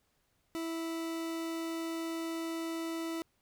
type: tone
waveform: 40% pulse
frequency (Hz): 328.7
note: E4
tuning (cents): -5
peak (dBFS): -34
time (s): 0.55-3.22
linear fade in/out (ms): 0
effects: pink hiss -75 dBFS RMS until 3.41 s